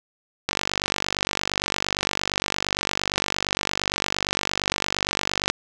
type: click train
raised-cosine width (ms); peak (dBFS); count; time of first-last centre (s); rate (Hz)
0.2; -4; 245; 0.49-5.5; 48.7
effects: none